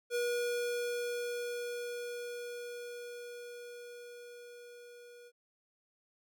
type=tone with level ramp; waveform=square; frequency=481.8 Hz; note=B4; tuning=43 cents flat; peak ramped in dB=-31 to -53 dBFS; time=0.1-5.32 s; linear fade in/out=50 ms; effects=none